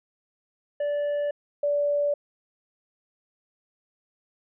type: tone pair in turn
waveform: triangle / sine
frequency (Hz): 582 / 579.5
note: D5 / D5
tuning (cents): -16 / -23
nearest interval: unison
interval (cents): 7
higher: first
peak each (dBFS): -22 / -21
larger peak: second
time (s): 0.8-1.31 / 1.63-2.14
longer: neither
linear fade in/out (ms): 5
effects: resampled to 8000 Hz